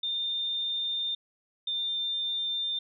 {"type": "tone pair in turn", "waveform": "sine", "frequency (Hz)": [3613, 3598], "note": ["A7", "A7"], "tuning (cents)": [45, 38], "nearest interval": "unison", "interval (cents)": 7, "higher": "first", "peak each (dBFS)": -28, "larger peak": "neither", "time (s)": [[0.03, 1.15], [1.67, 2.79]], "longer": "neither", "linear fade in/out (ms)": 5, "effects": []}